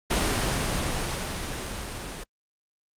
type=noise with level ramp; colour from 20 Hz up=pink; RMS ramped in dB=-23 to -36 dBFS; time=0.1-2.24 s; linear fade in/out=10 ms; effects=low-pass 10000 Hz 12 dB/octave + Opus 32 kbps